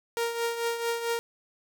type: tone with tremolo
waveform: sawtooth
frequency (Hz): 466.2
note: A#4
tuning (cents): 0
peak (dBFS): -21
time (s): 0.17-1.19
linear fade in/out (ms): 0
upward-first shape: triangle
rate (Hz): 4.5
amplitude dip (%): 65
effects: none